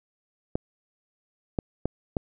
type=clicks; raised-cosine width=2 ms; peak=-12 dBFS; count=4; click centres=0.555 / 1.588 / 1.856 / 2.168 s; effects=none